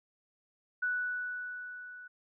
sine tone with level ramp, 1480 Hz, F#6, in tune, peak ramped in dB -28 to -46 dBFS, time 0.82-2.08 s, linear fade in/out 10 ms, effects none

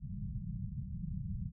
white low-pass noise, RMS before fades -40 dBFS, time 0-1.52 s, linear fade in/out 50 ms, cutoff 200 Hz, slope 96 dB/octave, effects none

